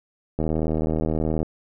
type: click train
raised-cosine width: 2 ms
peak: -11 dBFS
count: 83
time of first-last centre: 0.39-1.429 s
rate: 78.9 Hz
effects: none